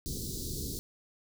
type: band-stop noise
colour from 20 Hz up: pink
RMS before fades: -37 dBFS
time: 0.06-0.79 s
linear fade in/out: 0 ms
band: 440 to 4000 Hz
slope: 48 dB/octave
effects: none